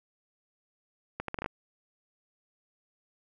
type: accelerating click train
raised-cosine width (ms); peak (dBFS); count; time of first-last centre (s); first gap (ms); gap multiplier
0.5; -18; 7; 1.2-1.461; 83; 0.73
effects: none